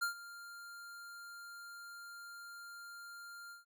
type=tone with ADSR envelope; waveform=square; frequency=1396.9 Hz; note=F6; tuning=in tune; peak=-32 dBFS; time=0.01-3.65 s; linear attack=17 ms; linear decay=110 ms; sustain=-17 dB; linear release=140 ms; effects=none